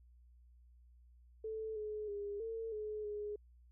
sine tone with pitch steps, 439.1 / 425.2 / 407 / 451.1 / 425.9 / 416.7 Hz, A4 / G#4 / G#4 / A4 / G#4 / G#4, -4 / +41 / -35 / +43 / +44 / +6 cents, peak -39 dBFS, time 1.44-3.36 s, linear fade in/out 5 ms, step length 320 ms, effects added 60 Hz sine -60 dBFS peak until 3.71 s

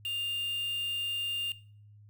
triangle tone with quantisation, 2805 Hz, F7, 7 cents sharp, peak -30 dBFS, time 0.05-1.52 s, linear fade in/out 2 ms, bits 7, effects noise-tail reverb RT60 0.5 s tail -18 dB re dry + added 104 Hz sine -52 dBFS peak until 2.09 s

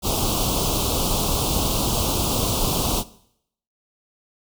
pink band-stop noise, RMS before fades -22 dBFS, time 0.02-3.04 s, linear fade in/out 50 ms, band 1200 to 2800 Hz, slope 48 dB/octave, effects noise-tail reverb RT60 0.7 s tail -18 dB re dry

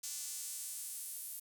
sawtooth tone with high-pass filter sweep, 293.7 Hz, D4, in tune, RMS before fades -44 dBFS, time 0.03-1.4 s, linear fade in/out 10 ms, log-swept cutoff 6800 to 11000 Hz, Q 1.6, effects none

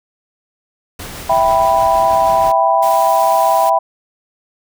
pink noise with tremolo, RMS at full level -28 dBFS, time 0.99-2.52 s, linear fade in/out 5 ms, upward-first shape sine, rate 6.3 Hz, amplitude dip 25%
sine chord, E minor, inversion none, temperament equal, 659.3 / 784 / 987.8 Hz, E5 / G5 / B5, 0 / 0 / 0 cents, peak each -14 dBFS, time 1.29-3.79 s, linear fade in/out 10 ms
white noise, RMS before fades -29 dBFS, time 2.82-3.7 s, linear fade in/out 10 ms
effects none

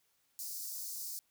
white high-pass noise, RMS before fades -42 dBFS, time 0.39-1.19 s, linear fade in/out 0 ms, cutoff 4600 Hz, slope 48 dB/octave, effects white hiss -75 dBFS RMS until 1.3 s

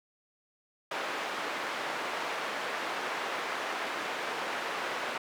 white band-pass noise, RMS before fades -35 dBFS, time 0.91-5.18 s, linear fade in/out 5 ms, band 370 to 1800 Hz, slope 12 dB/octave, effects none

